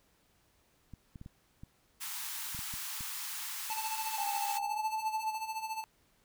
clicks, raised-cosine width 5 ms, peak -34 dBFS, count 9, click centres 0.937 / 1.158 / 1.214 / 1.261 / 1.635 / 2.548 / 2.591 / 2.739 / 3.008 s
white high-pass noise, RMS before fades -40 dBFS, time 2-4.59 s, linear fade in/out 20 ms, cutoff 810 Hz, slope 96 dB/octave
square tone with tremolo, 880 Hz, A5, in tune, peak -34 dBFS, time 3.7-5.84 s, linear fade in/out 0 ms, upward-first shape sine, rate 14 Hz, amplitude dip 70%
sine tone with pitch glide, 812 to 870.3 Hz, G#5 to A5, -39 to -19 cents, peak -34 dBFS, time 4.18-5.35 s, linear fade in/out 2 ms, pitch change +120 cents, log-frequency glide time 4.63-4.86 s
effects pink hiss -70 dBFS RMS until 6.24 s

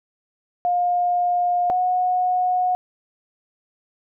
sine tone pair in turn, 710 / 729.1 Hz, F5 / F#5, +28 / -26 cents, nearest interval unison, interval 46 cents, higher second, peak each -17 dBFS, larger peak neither, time 0.65-1.7 / 1.7-2.75 s, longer neither, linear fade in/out 0 ms, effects none

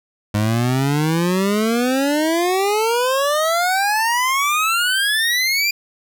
25% pulse exponential sweep, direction up, 102.4 to 2412 Hz, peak -12 dBFS, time 0.34-5.71 s, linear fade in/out 5 ms, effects none

